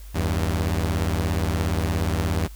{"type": "beating tone pair", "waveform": "sawtooth", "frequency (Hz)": [79.9, 96.9], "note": ["D#2", "G2"], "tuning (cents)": [47, -20], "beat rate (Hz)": 17, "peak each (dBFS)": [-19, -22], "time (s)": [0.14, 2.48], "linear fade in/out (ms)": 20, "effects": ["added 50 Hz sine -37 dBFS peak until 2.55 s", "white hiss -51 dBFS RMS until 2.55 s"]}